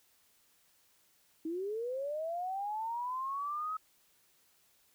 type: linear sweep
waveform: sine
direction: up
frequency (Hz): 311.1 to 1286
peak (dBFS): -34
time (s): 1.45-3.77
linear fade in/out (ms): 5
effects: white hiss -69 dBFS RMS until 4.94 s